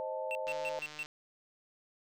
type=chord; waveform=sine; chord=A diminished; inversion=first; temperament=equal; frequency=523.3 / 622.3 / 880 Hz; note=C5 / Eb5 / A5; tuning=0 / 0 / 0 cents; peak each=-38 / -39 / -41 dBFS; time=0-0.79 s; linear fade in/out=0 ms
type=tone bursts; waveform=triangle; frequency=2697 Hz; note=E7; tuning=39 cents sharp; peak=-34 dBFS; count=5; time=0.31-1.03 s; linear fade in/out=0 ms; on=40 ms; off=130 ms
type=click train; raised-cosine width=0.2 ms; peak=-30 dBFS; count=90; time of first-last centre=0.47-1.059 s; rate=151 Hz
effects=none